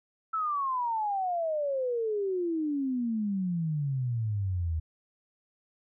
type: exponential sweep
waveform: sine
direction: down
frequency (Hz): 1330 to 77.78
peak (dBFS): -27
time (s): 0.33-4.8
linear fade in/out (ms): 10
effects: none